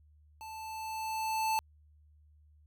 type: tone with level ramp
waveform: square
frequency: 880 Hz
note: A5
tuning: in tune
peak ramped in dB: -44 to -28 dBFS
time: 0.41-1.59 s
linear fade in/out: 0 ms
effects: added 75 Hz sine -59 dBFS peak until 2.66 s